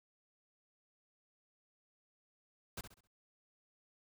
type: noise with echo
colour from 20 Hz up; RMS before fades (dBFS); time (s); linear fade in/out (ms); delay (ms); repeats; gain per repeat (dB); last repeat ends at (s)
pink; -43; 2.77-2.81; 5; 66; 4; -9; 3.074
effects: none

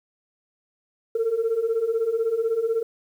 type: beating tone pair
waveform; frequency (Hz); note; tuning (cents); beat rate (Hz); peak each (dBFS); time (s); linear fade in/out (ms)
sine; 441.9 / 457.9; A4 / A#4; +7 / -31; 16; -25 / -21; 1.15-2.83; 5
effects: tanh soft clip ceiling -16 dBFS + 9-bit

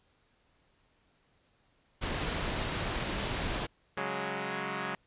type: noise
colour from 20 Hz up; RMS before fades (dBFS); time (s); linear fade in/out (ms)
pink; -33; 2.01-3.67; 20
type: chord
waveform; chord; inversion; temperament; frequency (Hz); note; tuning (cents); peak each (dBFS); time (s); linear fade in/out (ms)
5% pulse; C# suspended fourth; none; equal; 138.59 / 185 / 207.7; C#3 / F#3 / G#3; 0 / 0 / 0; -28 / -25 / -26; 3.97-4.95; 2
effects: pink hiss -70 dBFS RMS until 5.06 s + resampled to 8000 Hz

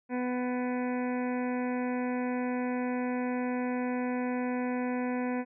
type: harmonic tone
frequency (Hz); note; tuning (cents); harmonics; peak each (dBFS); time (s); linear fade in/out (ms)
249; B3; +14; 1 / 2 / 3 / 4 / 6 / 7 / 8 / 9 / 10; -30 / -36 / -40 / -42 / -46 / -47 / -48 / -49 / -50; 0.09-5.45; 50
effects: none

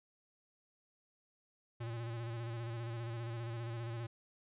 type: tone with vibrato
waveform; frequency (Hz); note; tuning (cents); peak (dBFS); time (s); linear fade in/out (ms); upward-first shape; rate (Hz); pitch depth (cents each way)
square; 116.54; A#2; 0; -40; 1.8-4.07; 10; square; 15; 38
effects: resampled to 8000 Hz

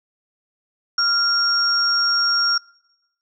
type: tone pair together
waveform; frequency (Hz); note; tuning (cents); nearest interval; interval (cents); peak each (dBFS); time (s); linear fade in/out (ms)
sine; 1390 / 5560; F6 / F8; -9 / -9; 2 octaves; 2400; -20 / -17; 0.98-2.58; 5
effects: noise-tail reverb RT60 1.0 s tail -25 dB re dry

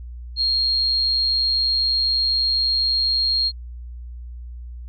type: tone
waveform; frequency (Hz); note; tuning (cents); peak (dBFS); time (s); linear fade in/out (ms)
sine; 4244; C8; +24; -17; 0.36-3.52; 50
effects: added 60 Hz sine -32 dBFS peak until 4.88 s

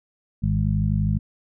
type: harmonic tone with a mistuned harmonic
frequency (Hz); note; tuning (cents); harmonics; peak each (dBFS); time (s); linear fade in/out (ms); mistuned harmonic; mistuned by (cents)
52; G#1; +3; 1 / 2 / 3 / 4; -25 / -23 / -24 / -26; 0.42-1.19; 20; 4; -34
effects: none

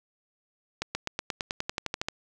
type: accelerating click train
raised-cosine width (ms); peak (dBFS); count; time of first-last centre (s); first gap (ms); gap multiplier
0.2; -12; 14; 0.82-2.085; 130; 0.95
effects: none

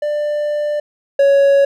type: tone pair in turn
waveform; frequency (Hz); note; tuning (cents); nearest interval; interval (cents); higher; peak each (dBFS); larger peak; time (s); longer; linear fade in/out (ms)
triangle; 593 / 557; D5 / C#5; +17 / +8; minor second; 109; first; -14 / -6; second; 0.02-0.8 / 1.19-1.65; first; 5
effects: none

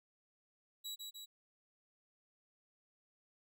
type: tone with echo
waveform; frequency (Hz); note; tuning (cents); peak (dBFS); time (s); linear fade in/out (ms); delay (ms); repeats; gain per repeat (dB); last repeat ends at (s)
sawtooth; 3900; B7; -23; -39; 0.84-0.96; 20; 150; 2; -3; 1.26
effects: none

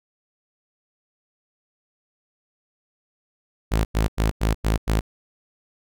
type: tone bursts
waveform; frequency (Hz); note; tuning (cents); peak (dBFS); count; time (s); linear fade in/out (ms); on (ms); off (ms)
sawtooth; 54.2; A1; -25; -14; 6; 3.71-5.01; 20; 140; 92
effects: none

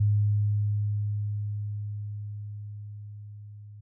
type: tone with level ramp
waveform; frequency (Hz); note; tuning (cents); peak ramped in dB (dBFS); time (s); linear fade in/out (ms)
sine; 103.83; G#2; 0; -19 to -43; 0-3.81; 10
effects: none

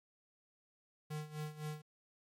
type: tone with tremolo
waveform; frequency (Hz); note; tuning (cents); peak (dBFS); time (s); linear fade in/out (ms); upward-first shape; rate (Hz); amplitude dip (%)
square; 152.2; D#3; -38; -39; 1.1-1.82; 10; sine; 3.9; 80
effects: MP3 64 kbps

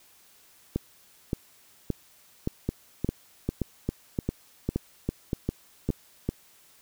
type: two click trains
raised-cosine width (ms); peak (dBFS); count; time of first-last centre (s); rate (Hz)
3; -13 / -13; 10 / 10; 2.69-6.29 / 0.76-5.903; 2.5 / 1.75
effects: white hiss -58 dBFS RMS until 6.81 s

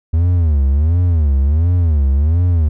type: tone with vibrato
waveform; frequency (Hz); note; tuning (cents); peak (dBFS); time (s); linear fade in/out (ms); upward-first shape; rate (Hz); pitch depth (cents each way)
triangle; 77.78; D#2; 0; -8; 0.13-2.69; 10; sine; 1.4; 240
effects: none

